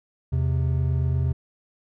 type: tone pair together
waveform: triangle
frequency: 82.41 / 130.82 Hz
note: E2 / C3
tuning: 0 / 0 cents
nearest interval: minor sixth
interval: 800 cents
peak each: -21 dBFS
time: 0.32-1.33 s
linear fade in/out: 10 ms
effects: none